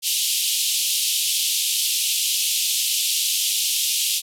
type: band-pass noise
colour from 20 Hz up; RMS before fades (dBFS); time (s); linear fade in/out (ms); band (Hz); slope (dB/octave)
pink; -22; 0.02-4.22; 50; 2800 to 14000; 48
effects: none